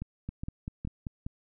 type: two click trains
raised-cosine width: 5 ms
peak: -23 / -23 dBFS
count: 5 / 4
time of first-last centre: 0.29-1.068 / 0.02-1.265 s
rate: 5.14 / 2.41 Hz
effects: none